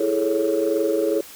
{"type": "chord", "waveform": "sine", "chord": "A major seventh", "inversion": "second", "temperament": "equal with one note detuned", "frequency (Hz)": [329.6, 415.3, 437.5, 554.4], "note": ["E4", "G#4", "A4", "C#5"], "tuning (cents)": [0, 0, -10, 0], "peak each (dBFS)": -23, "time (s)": [0, 1.21], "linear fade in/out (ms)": 5, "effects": ["tanh soft clip ceiling -11 dBFS", "white hiss -42 dBFS RMS until 1.35 s"]}